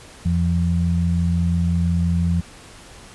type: tone pair together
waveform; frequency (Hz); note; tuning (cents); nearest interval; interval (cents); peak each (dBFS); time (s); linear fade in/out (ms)
sine; 85.75 / 171.5; F2 / F3; -31 / -31; octave; 1200; -19; 0.25-2.41; 10
effects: pink hiss -43 dBFS RMS until 3.14 s + resampled to 24000 Hz